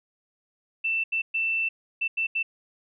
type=tone bursts at uneven times; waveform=sine; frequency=2670 Hz; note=E7; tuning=22 cents sharp; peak=-23 dBFS; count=6; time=0.84-1.04 / 1.12-1.22 / 1.34-1.69 / 2.01-2.08 / 2.17-2.27 / 2.35-2.43 s; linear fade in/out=10 ms; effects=none